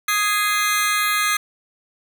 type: chord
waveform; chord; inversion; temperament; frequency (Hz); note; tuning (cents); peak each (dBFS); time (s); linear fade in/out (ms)
sawtooth; Ab major; second; just; 1245.9 / 1661.2 / 2077; Eb6 / Ab6 / C7; +2 / 0 / -13; -17 / -20 / -19; 0.08-1.37; 5
effects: none